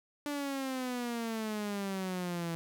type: exponential sweep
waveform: sawtooth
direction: down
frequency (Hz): 293.6 to 165.3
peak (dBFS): -30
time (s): 0.26-2.55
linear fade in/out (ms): 0
effects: none